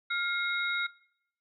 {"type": "tone cluster", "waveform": "sine", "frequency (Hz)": [1404, 2147, 3788], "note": ["F6", "C7", "A#7"], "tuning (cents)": [9, 44, 27], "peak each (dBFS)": [-31, -33, -36], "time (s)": [0.1, 0.87], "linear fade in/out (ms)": 10, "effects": ["noise-tail reverb RT60 0.7 s tail -20 dB re dry"]}